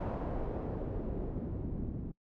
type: noise with low-pass filter sweep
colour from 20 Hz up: pink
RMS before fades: -37 dBFS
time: 0-2.12 s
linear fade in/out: 10 ms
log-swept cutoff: 770 to 230 Hz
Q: 1.1
effects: noise-tail reverb RT60 0.1 s tail -23 dB re dry